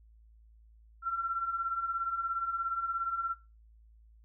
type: beating tone pair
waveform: sine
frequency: 1344 / 1361 Hz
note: E6 / F6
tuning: +33 / -45 cents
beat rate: 17 Hz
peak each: -38 / -31 dBFS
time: 1.02-3.36 s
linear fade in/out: 50 ms
effects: noise-tail reverb RT60 0.3 s tail -21 dB re dry + added 55 Hz sine -56 dBFS peak until 4.24 s